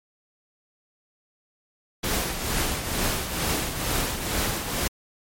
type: noise with tremolo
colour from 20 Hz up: pink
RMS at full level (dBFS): -24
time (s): 2.03-4.88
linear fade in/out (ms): 10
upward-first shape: triangle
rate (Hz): 2.2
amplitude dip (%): 60
effects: MP3 64 kbps

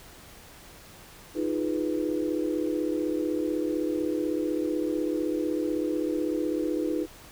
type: chord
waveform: sine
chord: F half-diminished seventh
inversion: third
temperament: equal with one note detuned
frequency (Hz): 311.1 / 347 / 415.3 / 493.9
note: Eb4 / F4 / Ab4 / Cb5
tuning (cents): 0 / -11 / 0 / 0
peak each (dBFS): -28 / -31 / -34 / -33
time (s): 1.34-7.07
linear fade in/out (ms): 50
effects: pink hiss -49 dBFS RMS until 7.31 s

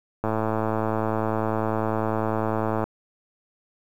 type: click train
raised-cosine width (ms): 1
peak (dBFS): -11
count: 287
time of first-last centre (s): 0.24-2.84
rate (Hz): 110
effects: 8-bit

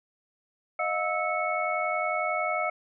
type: tone cluster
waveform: sine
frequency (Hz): 621 / 712 / 1305 / 2206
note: D#5 / F5 / E6 / C#7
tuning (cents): -3 / +33 / -18 / -9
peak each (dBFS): -31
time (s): 0.79-2.7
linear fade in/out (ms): 5
effects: none

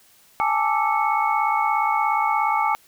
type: tone cluster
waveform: sine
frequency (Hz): 824 / 881 / 1172 / 1315 / 2204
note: G#5 / A5 / D6 / E6 / C#7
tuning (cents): -14 / +2 / -4 / -5 / -11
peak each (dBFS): -24 / -22 / -24 / -29 / -28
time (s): 0.4-2.75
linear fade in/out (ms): 0
effects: white hiss -55 dBFS RMS until 2.87 s

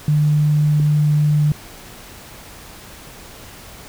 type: tone pair in turn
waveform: sine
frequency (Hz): 150 / 149.46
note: D3 / D3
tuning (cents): +37 / +31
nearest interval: unison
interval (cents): 6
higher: first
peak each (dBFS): -12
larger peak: neither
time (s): 0.08-0.8 / 0.8-1.52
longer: neither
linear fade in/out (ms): 2
effects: pink hiss -39 dBFS RMS until 3.88 s

